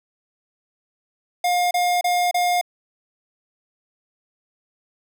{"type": "tone bursts", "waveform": "square", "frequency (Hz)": 711, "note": "F5", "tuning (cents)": 31, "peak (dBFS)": -18, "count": 4, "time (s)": [1.44, 2.613], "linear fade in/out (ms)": 5, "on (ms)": 270, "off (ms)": 31, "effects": []}